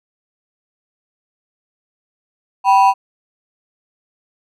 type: ring-modulated tone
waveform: triangle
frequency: 880 Hz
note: A5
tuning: in tune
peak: -3 dBFS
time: 2.64-2.94 s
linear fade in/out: 50 ms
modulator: 103 Hz
effects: none